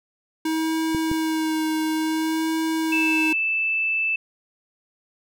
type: tone with vibrato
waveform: square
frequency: 317.8 Hz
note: D#4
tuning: 37 cents sharp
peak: -22 dBFS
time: 0.45-3.33 s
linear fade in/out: 5 ms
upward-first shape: sine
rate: 0.57 Hz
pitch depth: 19 cents each way
type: clicks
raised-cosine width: 3 ms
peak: -15 dBFS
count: 2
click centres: 0.948 / 1.115 s
type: tone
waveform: sine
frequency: 2637 Hz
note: E7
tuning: in tune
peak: -20 dBFS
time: 2.92-4.16 s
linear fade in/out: 5 ms
effects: none